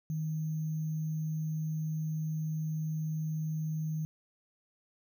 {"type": "tone with sample-and-hold", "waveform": "sine", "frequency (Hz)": 156.7, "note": "D#3", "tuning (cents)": 13, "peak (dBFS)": -31, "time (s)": [0.1, 4.05], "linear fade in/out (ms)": 0, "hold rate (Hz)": 6300, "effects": []}